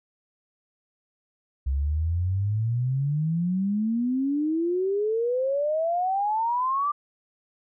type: exponential sweep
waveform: sine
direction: up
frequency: 65.41 to 1191 Hz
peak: -22 dBFS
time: 1.66-6.92 s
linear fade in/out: 10 ms
effects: none